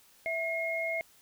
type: tone pair together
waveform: sine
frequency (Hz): 659.3 / 2150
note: E5 / C7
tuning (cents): 0 / +47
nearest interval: octave + minor sixth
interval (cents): 2047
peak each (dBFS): -33 / -32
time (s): 0.26-1.01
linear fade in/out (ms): 0
effects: white hiss -61 dBFS RMS until 1.21 s